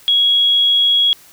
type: tone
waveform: sine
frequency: 3322 Hz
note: G#7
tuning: in tune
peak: -10 dBFS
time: 0.08-1.13 s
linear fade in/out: 0 ms
effects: white hiss -45 dBFS RMS until 1.32 s